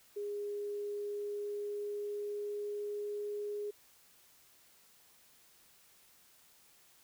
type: tone with pitch glide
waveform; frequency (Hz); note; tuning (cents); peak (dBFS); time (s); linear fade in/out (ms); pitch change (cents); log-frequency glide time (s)
sine; 410.6 to 414.2; G#4 to G#4; -20 to -5; -36; 0.16-3.71; 10; +15; 0.59-3.28
effects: white hiss -64 dBFS RMS until 7.03 s